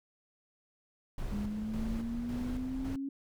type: noise with tremolo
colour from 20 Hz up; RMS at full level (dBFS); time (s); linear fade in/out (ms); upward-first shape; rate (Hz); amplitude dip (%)
brown; -38; 1.18-2.96; 2; square; 1.8; 45
type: exponential sweep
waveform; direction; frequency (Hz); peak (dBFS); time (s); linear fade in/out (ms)
sine; up; 203.4 to 277.2; -34; 1.32-3.09; 5
effects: none